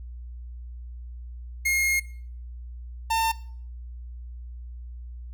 45% pulse tone pair in turn, 2144 / 901.4 Hz, C7 / A5, +42 / +42 cents, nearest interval octave + minor third, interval 1500 cents, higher first, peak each -21 dBFS, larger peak neither, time 1.65-2 / 3.1-3.32 s, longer first, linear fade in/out 10 ms, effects noise-tail reverb RT60 0.5 s tail -19 dB re dry + added 60 Hz sine -36 dBFS peak until 5.33 s

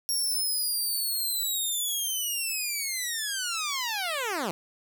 10% pulse linear sweep, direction down, 5590 to 157.3 Hz, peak -20 dBFS, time 0.09-4.51 s, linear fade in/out 0 ms, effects none

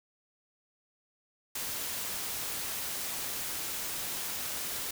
white noise, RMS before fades -36 dBFS, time 1.55-4.91 s, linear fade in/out 5 ms, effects none

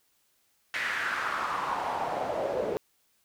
pink noise with band-pass filter sweep, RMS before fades -31 dBFS, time 0.74-2.77 s, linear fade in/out 0 ms, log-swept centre 2000 to 460 Hz, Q 3.8, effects white hiss -70 dBFS RMS until 3.24 s

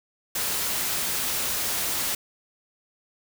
white noise, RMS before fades -27 dBFS, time 0.35-2.15 s, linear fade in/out 5 ms, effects none

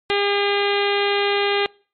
harmonic tone, 404.1 Hz, G#4, 47 cents flat, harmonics 1 / 2 / 3 / 4 / 5 / 6 / 7 / 8 / 9 / 10, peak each -20 / -25 / -29 / -29 / -27 / -28 / -30 / -29 / -31 / -33 dBFS, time 0.1-1.66 s, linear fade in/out 0 ms, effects noise-tail reverb RT60 0.4 s tail -25 dB re dry + MP3 48 kbps

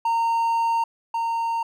triangle tone pair in turn, 920 / 920 Hz, A#5 / A#5, -23 / -23 cents, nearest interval unison, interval 0 cents, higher neither, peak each -17 / -20 dBFS, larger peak first, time 0.05-0.84 / 1.14-1.63 s, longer first, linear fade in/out 5 ms, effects none

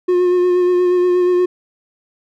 triangle tone with vibrato, 358.9 Hz, F4, 47 cents sharp, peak -9 dBFS, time 0.08-1.46 s, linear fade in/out 10 ms, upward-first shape sine, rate 8.4 Hz, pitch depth 20 cents each way, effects none

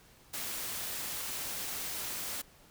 white noise, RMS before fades -38 dBFS, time 0.33-2.42 s, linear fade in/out 10 ms, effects pink hiss -60 dBFS RMS until 2.7 s

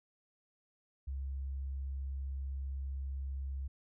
sine tone, 67.7 Hz, C#2, 40 cents flat, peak -36 dBFS, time 1.07-3.68 s, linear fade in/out 10 ms, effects none

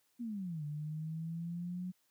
sine exponential two-way sweep, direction down then up, 246.9 to 146.83 to 183.6 Hz, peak -37 dBFS, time 0.19-1.92 s, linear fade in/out 20 ms, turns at 0.64 s, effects white hiss -75 dBFS RMS until 2.1 s + high-pass 80 Hz 12 dB/octave

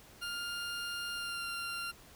20% pulse tone with pitch glide, 1405 to 1387.3 Hz, F6 to F6, +10 to -12 cents, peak -32 dBFS, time 0.21-1.92 s, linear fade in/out 20 ms, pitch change -22 cents, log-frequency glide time 1.13-1.45 s, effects pink hiss -57 dBFS RMS until 2.15 s

